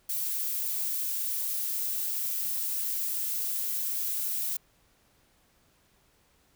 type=noise; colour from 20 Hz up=violet; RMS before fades=-31 dBFS; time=0.09-4.57 s; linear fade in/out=5 ms; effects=pink hiss -66 dBFS RMS until 6.55 s